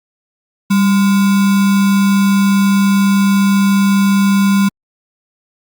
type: tone with sample-and-hold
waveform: sine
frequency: 197.2 Hz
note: G3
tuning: 11 cents sharp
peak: -8 dBFS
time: 0.7-4.69 s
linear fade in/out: 10 ms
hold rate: 1225 Hz
effects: Opus 48 kbps